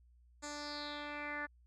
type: tone with low-pass filter sweep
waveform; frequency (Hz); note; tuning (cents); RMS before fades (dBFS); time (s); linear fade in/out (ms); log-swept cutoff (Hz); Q
10% pulse; 293.7; D4; 0; -43; 0.42-1.47; 20; 7200 to 1700; 4.9
effects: added 60 Hz sine -62 dBFS peak until 1.66 s